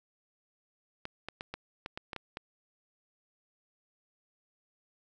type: clicks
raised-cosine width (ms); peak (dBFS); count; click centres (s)
0.3; -22; 9; 1.054 / 1.286 / 1.409 / 1.54 / 1.861 / 1.975 / 2.132 / 2.163 / 2.371
effects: none